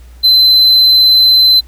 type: tone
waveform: triangle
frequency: 4059 Hz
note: B7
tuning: 47 cents sharp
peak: -3 dBFS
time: 0.23-1.61 s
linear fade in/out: 20 ms
effects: added 60 Hz sine -33 dBFS peak until 1.67 s + pink hiss -48 dBFS RMS until 1.67 s